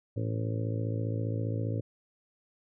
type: harmonic tone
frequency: 55 Hz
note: A1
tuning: in tune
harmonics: 2 / 3 / 4 / 5 / 6 / 7 / 8 / 9 / 10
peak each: -30 / -41 / -47 / -39 / -43 / -49 / -43 / -43 / -44 dBFS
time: 0.16-1.81 s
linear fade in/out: 10 ms
effects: none